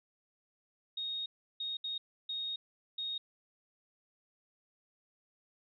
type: tone bursts at uneven times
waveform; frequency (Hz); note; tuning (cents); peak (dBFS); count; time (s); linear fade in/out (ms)
sine; 3729; A#7; 0; -35; 5; 0.97-1.26 / 1.6-1.77 / 1.84-1.98 / 2.29-2.56 / 2.98-3.18; 5
effects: none